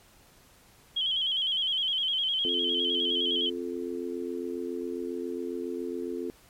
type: tone with vibrato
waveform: sine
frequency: 3170 Hz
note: G7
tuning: 19 cents sharp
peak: -25 dBFS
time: 0.96-3.5 s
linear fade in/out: 10 ms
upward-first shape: square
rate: 9.8 Hz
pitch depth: 57 cents each way
type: harmonic tone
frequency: 87.31 Hz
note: F2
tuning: in tune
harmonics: 3 / 4 / 5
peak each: -36 / -34 / -36 dBFS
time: 2.45-6.3 s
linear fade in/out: 0 ms
effects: pink hiss -58 dBFS RMS until 6.49 s + MP3 64 kbps

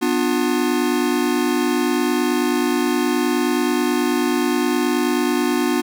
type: chord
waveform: square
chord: B diminished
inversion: none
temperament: just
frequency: 246.9 / 296.3 / 355.6 Hz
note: B3 / D4 / F4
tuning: 0 / +15 / +31 cents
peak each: -22 dBFS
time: 0.01-5.82 s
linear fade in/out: 20 ms
effects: none

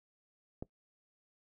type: click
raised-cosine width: 2 ms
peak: -26 dBFS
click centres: 0.625 s
effects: noise-tail reverb RT60 0.1 s tail -20 dB re dry

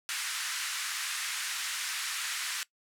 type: band-pass noise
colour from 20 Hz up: pink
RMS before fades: -35 dBFS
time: 0.09-2.63 s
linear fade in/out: 0 ms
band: 1400 to 11000 Hz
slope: 24 dB/octave
effects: noise-tail reverb RT60 0.1 s tail -20 dB re dry

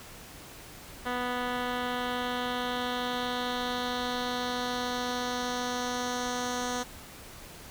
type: tone with low-pass filter sweep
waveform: 10% pulse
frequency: 246.9 Hz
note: B3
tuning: in tune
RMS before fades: -32 dBFS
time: 1.05-6.84 s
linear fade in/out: 20 ms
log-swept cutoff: 2500 to 6600 Hz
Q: 2.1
effects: pink hiss -47 dBFS RMS until 7.7 s

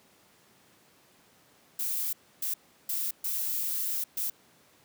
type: noise bursts at uneven times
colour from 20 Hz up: violet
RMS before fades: -31 dBFS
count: 5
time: 1.79-2.13 / 2.42-2.54 / 2.89-3.11 / 3.24-4.04 / 4.17-4.3 s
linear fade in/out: 5 ms
effects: pink hiss -61 dBFS RMS until 4.84 s + high-pass 150 Hz 12 dB/octave

